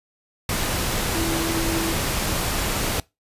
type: tone in noise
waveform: sine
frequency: 329.6 Hz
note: E4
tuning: in tune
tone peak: -25 dBFS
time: 1.15-1.93 s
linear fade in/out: 2 ms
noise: pink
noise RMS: -24 dBFS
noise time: 0.49-3 s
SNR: -4 dB
effects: noise-tail reverb RT60 0.2 s tail -22 dB re dry + resampled to 32000 Hz